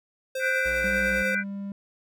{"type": "tone with tremolo", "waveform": "square", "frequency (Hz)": 523.3, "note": "C5", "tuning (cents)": 0, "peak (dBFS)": -28, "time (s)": [0.35, 1.35], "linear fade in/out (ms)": 5, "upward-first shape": "sine", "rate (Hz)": 10, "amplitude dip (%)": 30}
{"type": "chord", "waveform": "sine", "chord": "G major seventh", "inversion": "third", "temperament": "equal with one note detuned", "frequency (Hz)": [1480, 1568, 2017, 2349], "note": ["F#6", "G6", "B6", "D7"], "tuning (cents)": [0, 0, 36, 0], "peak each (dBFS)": [-27, -29, -32, -31], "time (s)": [0.39, 1.44], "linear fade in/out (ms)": 50}
{"type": "tone", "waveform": "square", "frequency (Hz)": 61.74, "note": "B1", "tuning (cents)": 0, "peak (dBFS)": -36, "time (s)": [0.65, 1.23], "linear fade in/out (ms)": 10}
{"type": "tone with pitch glide", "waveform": "triangle", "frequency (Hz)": [196, 198.97], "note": ["G3", "G3"], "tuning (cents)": [0, 26], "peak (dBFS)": -29, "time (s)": [0.84, 1.72], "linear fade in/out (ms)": 2, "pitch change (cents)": 26, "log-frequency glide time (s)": [1.12, 1.55]}
{"effects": []}